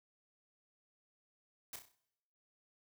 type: noise with echo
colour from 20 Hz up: white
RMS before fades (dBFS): -45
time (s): 1.73-1.76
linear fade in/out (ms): 2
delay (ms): 32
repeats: 6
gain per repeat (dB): -6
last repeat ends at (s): 1.952
effects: noise-tail reverb RT60 0.9 s tail -22 dB re dry